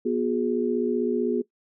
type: tone cluster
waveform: sine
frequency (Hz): 243.7 / 362.2 / 417.9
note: B3 / F#4 / G#4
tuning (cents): -23 / -37 / +11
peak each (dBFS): -26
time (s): 0.05-1.42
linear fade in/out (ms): 10
effects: noise-tail reverb RT60 0.1 s tail -19 dB re dry